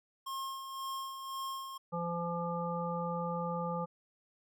square tone with tremolo, 1073 Hz, C6, 43 cents sharp, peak -37 dBFS, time 0.26-1.78 s, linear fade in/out 10 ms, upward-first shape sine, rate 1.9 Hz, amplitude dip 50%
harmonic tone, 171.3 Hz, F3, 33 cents flat, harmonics 1 / 3 / 5 / 7, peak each -37 / -38 / -40 / -40 dBFS, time 1.92-3.86 s, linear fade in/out 20 ms
effects none

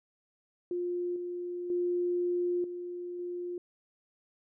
sine tone with level steps, 353.3 Hz, F4, 20 cents sharp, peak -30 / -34 / -27 / -36 / -34 dBFS, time 0.71-3.58 s, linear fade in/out 2 ms, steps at 1.16 / 1.7 / 2.64 / 3.19 s, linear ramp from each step 2 ms, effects none

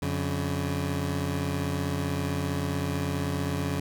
20% pulse tone pair together, 89.3 / 141.75 Hz, F2 / C#3, +39 / +39 cents, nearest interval minor sixth, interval 800 cents, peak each -25 dBFS, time 0.02-3.8 s, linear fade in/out 5 ms, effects none

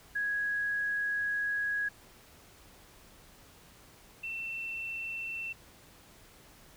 sine tone pair in turn, 1661.2 / 2688 Hz, G#6 / E7, 0 / +33 cents, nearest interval minor sixth, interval 833 cents, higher second, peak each -29 / -35 dBFS, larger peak first, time 0.15-1.89 / 4.23-5.53 s, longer first, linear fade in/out 10 ms, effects pink hiss -57 dBFS RMS until 6.76 s

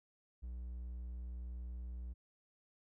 triangle tone, 60.7 Hz, B1, 29 cents flat, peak -40 dBFS, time 0.42-2.14 s, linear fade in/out 20 ms, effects none

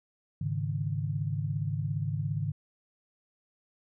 sine chord, Ab suspended fourth, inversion none, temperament just, 103.83 / 138.43 / 155.74 Hz, Ab2 / Db3 / Eb3, 0 / -2 / +2 cents, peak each -33 dBFS, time 0.41-2.52 s, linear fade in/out 5 ms, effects none

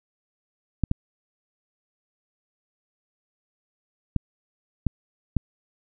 clicks, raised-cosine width 5 ms, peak -9 dBFS, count 5, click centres 0.837 / 0.914 / 4.163 / 4.867 / 5.367 s, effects none

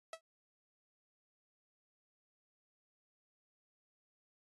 sawtooth tone with exponential decay, 651 Hz, E5, 22 cents flat, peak -36 dBFS, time 0.13-0.21 s, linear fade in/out 2 ms, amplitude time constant 16 ms, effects AAC 32 kbps

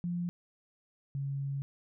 sine tone pair in turn, 174.61 / 138.59 Hz, F3 / C#3, 0 / 0 cents, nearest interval major third, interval 400 cents, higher first, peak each -31 / -32 dBFS, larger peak first, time 0.04-0.29 / 1.15-1.62 s, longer second, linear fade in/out 0 ms, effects none

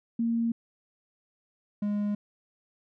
sine / triangle tone pair in turn, 231.2 / 206.4 Hz, A#3 / G#3, -14 / -10 cents, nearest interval major second, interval 196 cents, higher first, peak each -24 dBFS, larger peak neither, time 0.19-0.52 / 1.82-2.15 s, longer neither, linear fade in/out 5 ms, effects none

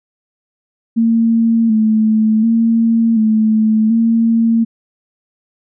sine tone with vibrato, 223.1 Hz, A3, 24 cents sharp, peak -9 dBFS, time 0.96-4.65 s, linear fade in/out 20 ms, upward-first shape square, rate 0.68 Hz, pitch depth 40 cents each way, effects none

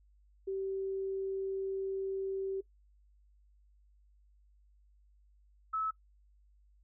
sine tone pair in turn, 386.4 / 1299.7 Hz, G4 / E6, -25 / -25 cents, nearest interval octave + major sixth, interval 2100 cents, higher second, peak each -33 / -31 dBFS, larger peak second, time 0.47-2.61 / 5.73-5.91 s, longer first, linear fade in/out 10 ms, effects noise-tail reverb RT60 0.1 s tail -19 dB re dry + added 50 Hz sine -62 dBFS peak until 6.83 s

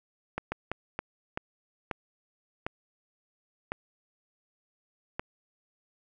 slowing click train, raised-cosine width 0.5 ms, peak -16 dBFS, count 9, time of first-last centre 0.38-5.195 s, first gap 140 ms, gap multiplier 1.4, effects none

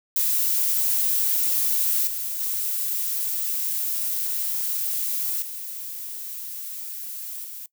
violet noise with level steps, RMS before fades -22 / -29 / -26 / -34 / -37 dBFS, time 0.16-7.66 s, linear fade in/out 2 ms, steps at 2.07 / 2.4 / 5.42 / 7.44 s, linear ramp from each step 2 ms, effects noise-tail reverb RT60 0.1 s tail -21 dB re dry

